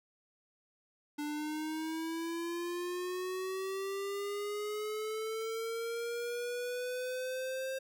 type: linear sweep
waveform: square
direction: up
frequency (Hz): 293.7 to 531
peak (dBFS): -36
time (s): 1.18-7.79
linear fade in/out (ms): 10
effects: none